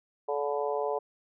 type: harmonic tone with a mistuned harmonic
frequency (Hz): 144.4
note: D3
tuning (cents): -29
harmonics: 3 / 4 / 5 / 6 / 7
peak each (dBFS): -31 / -33 / -35 / -37 / -38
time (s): 0.28-0.99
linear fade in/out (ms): 10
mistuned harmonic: 7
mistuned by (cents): -22
effects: none